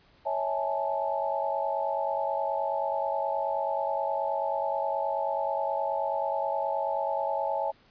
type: chord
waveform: sine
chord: A major seventh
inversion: first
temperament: equal with one note detuned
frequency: 554.4 / 649.1 / 830.6 / 880 Hz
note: C#5 / E5 / G#5 / A5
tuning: 0 / -27 / 0 / 0 cents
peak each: -32 dBFS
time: 0.25-7.72 s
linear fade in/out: 20 ms
effects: pink hiss -61 dBFS RMS until 7.9 s + resampled to 11025 Hz